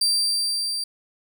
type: tone with level ramp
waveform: 35% pulse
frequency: 4699 Hz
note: D8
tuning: in tune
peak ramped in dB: -16 to -24 dBFS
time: 0.01-0.84 s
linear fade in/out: 5 ms
effects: none